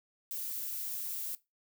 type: noise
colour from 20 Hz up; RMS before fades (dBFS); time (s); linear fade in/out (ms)
violet; -38; 0.31-1.35; 0
effects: noise-tail reverb RT60 0.2 s tail -18 dB re dry